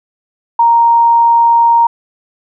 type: tone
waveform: sine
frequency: 932.3 Hz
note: A#5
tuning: in tune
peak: -5 dBFS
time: 0.59-1.87 s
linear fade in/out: 5 ms
effects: none